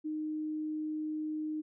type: tone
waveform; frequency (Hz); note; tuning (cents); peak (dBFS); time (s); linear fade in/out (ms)
sine; 308.3; D#4; -16; -33; 0.04-1.62; 20
effects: none